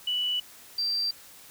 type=tone pair in turn; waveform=sine; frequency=2960 / 4699 Hz; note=F#7 / D8; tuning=0 / 0 cents; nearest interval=minor sixth; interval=800 cents; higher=second; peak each=-25 dBFS; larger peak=neither; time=0.07-0.4 / 0.78-1.11 s; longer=neither; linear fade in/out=5 ms; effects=white hiss -50 dBFS RMS until 1.5 s